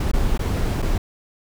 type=noise with dropouts; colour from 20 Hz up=brown; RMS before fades=-20 dBFS; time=0-0.98 s; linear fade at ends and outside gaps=5 ms; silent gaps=0.116-0.134 / 0.378-0.392 / 0.82-0.824 s; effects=none